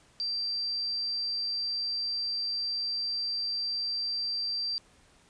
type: tone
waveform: sine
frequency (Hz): 4699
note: D8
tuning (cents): 0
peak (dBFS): -29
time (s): 0.2-4.78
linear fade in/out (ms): 0
effects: pink hiss -61 dBFS RMS until 5.29 s + resampled to 22050 Hz